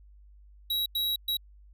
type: tone bursts at uneven times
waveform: square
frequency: 3867 Hz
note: B7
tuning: 37 cents flat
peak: -27 dBFS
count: 3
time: 0.7-0.86 / 0.95-1.16 / 1.28-1.37 s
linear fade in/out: 5 ms
effects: added 50 Hz sine -51 dBFS peak until 1.73 s